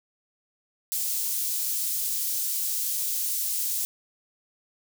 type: high-pass noise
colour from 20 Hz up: white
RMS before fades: -28 dBFS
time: 0.92-3.85 s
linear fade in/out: 0 ms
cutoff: 6000 Hz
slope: 12 dB/octave
effects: none